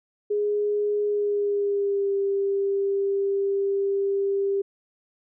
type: tone with pitch glide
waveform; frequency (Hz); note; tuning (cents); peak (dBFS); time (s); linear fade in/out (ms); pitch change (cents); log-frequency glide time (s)
sine; 414.5 to 395.8; G#4 to G4; -3 to +17; -21; 0.3-4.62; 10; -80; 1.06-2.15
effects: none